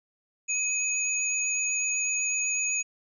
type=tone pair together; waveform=sine; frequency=2530 / 6754 Hz; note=D#7 / G#8; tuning=+28 / +28 cents; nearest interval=octave + perfect fourth; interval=1700 cents; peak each=-29 / -27 dBFS; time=0.48-2.83 s; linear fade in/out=20 ms; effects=none